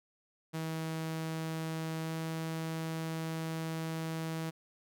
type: tone with pitch glide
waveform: sawtooth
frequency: 160.7 to 161.63 Hz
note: E3 to E3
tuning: -44 to -34 cents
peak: -31 dBFS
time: 0.53-4.51 s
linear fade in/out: 20 ms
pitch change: +10 cents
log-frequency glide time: 2.02-2.12 s
effects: none